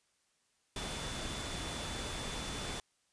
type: tone in noise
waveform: sine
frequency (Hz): 3489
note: A7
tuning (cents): -15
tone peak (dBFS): -47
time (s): 0.76-2.8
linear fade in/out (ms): 2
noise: pink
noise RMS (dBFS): -40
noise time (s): 0.76-2.8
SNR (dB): -10
effects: white hiss -75 dBFS RMS until 3.12 s + resampled to 22050 Hz